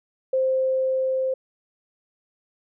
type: tone with level ramp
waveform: sine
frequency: 523.3 Hz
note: C5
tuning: in tune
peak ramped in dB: -18 to -21 dBFS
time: 0.33-1.34 s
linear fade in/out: 5 ms
effects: none